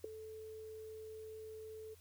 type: tone with ADSR envelope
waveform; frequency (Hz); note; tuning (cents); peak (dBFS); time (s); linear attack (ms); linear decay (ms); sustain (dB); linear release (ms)
sine; 437.4; A4; -10; -33; 0.04-1.95; 5; 4; -14; 17
effects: added 84 Hz sine -62 dBFS peak until 2 s + white hiss -67 dBFS RMS until 2 s